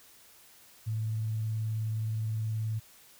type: tone with vibrato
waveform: sine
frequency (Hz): 110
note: A2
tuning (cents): 0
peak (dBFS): -29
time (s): 0.86-2.8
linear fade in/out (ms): 20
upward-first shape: sine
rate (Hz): 19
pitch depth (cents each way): 17
effects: white hiss -57 dBFS RMS until 3.19 s